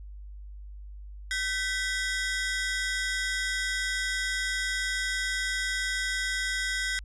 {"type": "ring-modulated tone", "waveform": "sawtooth", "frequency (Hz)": 1754, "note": "A6", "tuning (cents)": -6, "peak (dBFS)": -21, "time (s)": [1.31, 6.99], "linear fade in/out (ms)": 0, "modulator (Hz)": 223, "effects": ["added 50 Hz sine -40 dBFS peak until 7.04 s", "resampled to 22050 Hz"]}